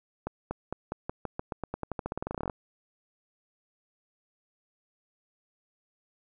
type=accelerating click train; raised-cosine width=1 ms; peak=-18 dBFS; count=26; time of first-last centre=0.27-2.498 s; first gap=240 ms; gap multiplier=0.9; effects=none